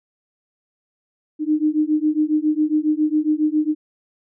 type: beating tone pair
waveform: sine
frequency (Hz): 302.3 / 309.6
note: D#4 / D#4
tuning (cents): -50 / -9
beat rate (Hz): 7.3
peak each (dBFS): -19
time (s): 1.39-3.75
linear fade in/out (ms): 50
effects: none